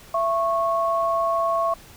sine tone pair together, 669 / 1099.9 Hz, E5 / C#6, +25 / -14 cents, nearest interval major sixth, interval 861 cents, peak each -22 dBFS, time 0.14-1.74 s, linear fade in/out 5 ms, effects pink hiss -47 dBFS RMS until 1.96 s

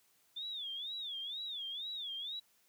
sine tone with vibrato, 3520 Hz, A7, in tune, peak -39 dBFS, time 0.36-2.4 s, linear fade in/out 10 ms, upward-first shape sine, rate 2.1 Hz, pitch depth 180 cents each way, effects white hiss -71 dBFS RMS until 2.68 s + high-pass 80 Hz 12 dB/octave

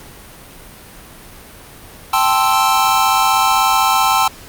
square chord, A minor seventh, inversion third, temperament equal, 784 / 880 / 1046.5 / 1318.5 Hz, G5 / A5 / C6 / E6, 0 / 0 / 0 / 0 cents, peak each -18 dBFS, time 2.13-4.28 s, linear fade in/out 5 ms, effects pink hiss -38 dBFS RMS until 4.48 s + Opus 48 kbps

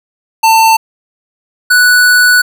square tone pair in turn, 894 / 1479.8 Hz, A5 / F#6, +27 / 0 cents, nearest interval major sixth, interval 873 cents, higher second, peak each -5 dBFS, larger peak neither, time 0.43-0.77 / 1.7-2.42 s, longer second, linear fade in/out 10 ms, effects none

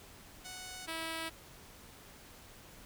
5% pulse tone pair in turn, 739 / 325.2 Hz, F#5 / E4, -2 / -23 cents, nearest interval octave + major second, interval 1421 cents, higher first, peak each -33 / -26 dBFS, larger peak second, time 0.44-0.87 / 0.87-1.3 s, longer neither, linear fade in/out 20 ms, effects pink hiss -55 dBFS RMS until 2.85 s

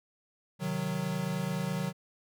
square chord, C diminished, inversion none, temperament equal, 130.81 / 155.56 / 185 Hz, C3 / Eb3 / Gb3, 0 / 0 / 0 cents, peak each -40 / -35 / -34 dBFS, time 0.59-1.93 s, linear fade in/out 50 ms, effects none

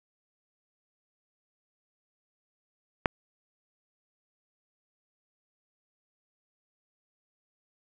click, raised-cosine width 0.5 ms, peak -7 dBFS, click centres 3.058 s, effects none

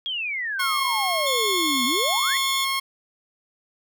sine exponential two-way sweep, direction down then up, 3322 to 236.4 to 2101 Hz, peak -25 dBFS, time 0.06-2.37 s, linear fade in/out 0 ms, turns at 1.85 s
15% pulse tone, 1080 Hz, C#6, 45 cents flat, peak -16 dBFS, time 0.59-2.8 s, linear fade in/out 10 ms
sawtooth tone with vibrato, 3472 Hz, A7, 24 cents flat, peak -23 dBFS, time 1.26-2.65 s, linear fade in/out 10 ms, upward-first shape square, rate 10 Hz, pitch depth 9 cents each way
effects none

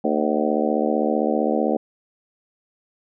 harmonic tone with a mistuned harmonic, 75.5 Hz, D2, 48 cents sharp, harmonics 3 / 4 / 5 / 6 / 7 / 8 / 9 / 10, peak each -24 / -25 / -28 / -26 / -25 / -28 / -32 / -28 dBFS, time 0.04-1.77 s, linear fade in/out 5 ms, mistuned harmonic 9, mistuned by -44 cents, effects none

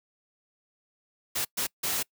white noise bursts at uneven times, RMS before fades -29 dBFS, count 3, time 1.35-1.45 / 1.57-1.67 / 1.83-2.03 s, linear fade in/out 10 ms, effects noise-tail reverb RT60 0.1 s tail -25 dB re dry + high-pass 80 Hz 12 dB/octave

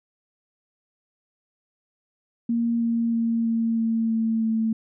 sine tone with pitch steps, 233.2 / 231.5 / 229.7 / 228 / 226.3 / 224.6 / 222.9 Hz, A#3 / A#3 / A#3 / A#3 / A3 / A3 / A3, +1 / -12 / -25 / -38 / +49 / +36 / +23 cents, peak -20 dBFS, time 2.49-4.73 s, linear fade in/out 5 ms, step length 320 ms, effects none

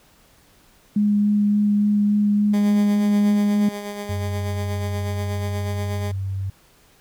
sine tone with vibrato, 206.8 Hz, G#3, 7 cents flat, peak -15 dBFS, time 0.96-3.69 s, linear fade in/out 5 ms, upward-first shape sine, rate 3.5 Hz, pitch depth 9 cents each way
15% pulse tone with tremolo, 204.8 Hz, G#3, 24 cents flat, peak -21 dBFS, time 2.53-6.12 s, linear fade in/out 10 ms, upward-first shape sine, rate 8.3 Hz, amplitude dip 40%
sine tone with pitch glide, 95.5 to 96.61 Hz, G2 to G2, -45 to -25 cents, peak -23 dBFS, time 4.09-6.5 s, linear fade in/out 5 ms, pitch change +20 cents, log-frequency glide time 4.97-5.92 s
effects pink hiss -55 dBFS RMS until 7 s

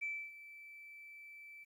sine tone with ADSR envelope, 2322 Hz, D7, 20 cents flat, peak -35 dBFS, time 0.01-1.65 s, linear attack 20 ms, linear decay 280 ms, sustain -16 dB, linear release 21 ms, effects tanh soft clip ceiling -31 dBFS + 12-bit

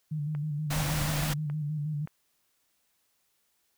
sine tone with vibrato, 150 Hz, D3, 37 cents sharp, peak -29 dBFS, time 0.11-2.06 s, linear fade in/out 10 ms, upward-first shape square, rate 6.3 Hz, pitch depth 46 cents each way
click train, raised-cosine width 0.5 ms, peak -30 dBFS, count 4, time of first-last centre 0.35-2.074 s, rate 1.74 Hz
pink band-stop noise, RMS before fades -32 dBFS, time 0.7-1.34 s, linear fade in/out 10 ms, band 340 to 490 Hz, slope 96 dB/octave
effects white hiss -73 dBFS RMS until 3.77 s

